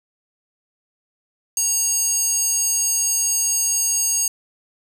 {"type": "tone with high-pass filter", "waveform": "square", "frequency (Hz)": 932.3, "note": "A#5", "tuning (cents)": 0, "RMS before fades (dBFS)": -20, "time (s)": [1.57, 4.28], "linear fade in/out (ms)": 2, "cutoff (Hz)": 7100, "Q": 5.3, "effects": []}